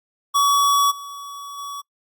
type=tone with level steps; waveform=square; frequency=1133 Hz; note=C#6; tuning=37 cents sharp; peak=-15 / -33 / -30 dBFS; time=0.34-1.82 s; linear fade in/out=20 ms; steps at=0.9 / 1.57 s; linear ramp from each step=20 ms; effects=noise-tail reverb RT60 0.1 s tail -26 dB re dry + Opus 48 kbps